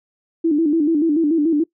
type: tone with vibrato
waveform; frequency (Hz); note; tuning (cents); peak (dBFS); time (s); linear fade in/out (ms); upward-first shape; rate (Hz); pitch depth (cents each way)
sine; 311.5; D#4; +2; -13; 0.44-1.64; 10; square; 6.9; 100
effects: noise-tail reverb RT60 0.1 s tail -20 dB re dry